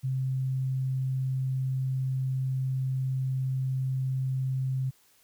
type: tone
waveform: sine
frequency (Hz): 131.4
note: C3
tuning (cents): +8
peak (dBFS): -26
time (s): 0.03-4.91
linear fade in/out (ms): 20
effects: white hiss -63 dBFS RMS until 5.23 s